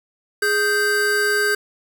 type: tone pair together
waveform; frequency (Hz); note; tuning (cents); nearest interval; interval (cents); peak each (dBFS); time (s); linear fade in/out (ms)
square; 415.3 / 1568; G#4 / G6; 0 / 0; octave + major seventh; 2300; -22 / -19; 0.42-1.55; 5
effects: none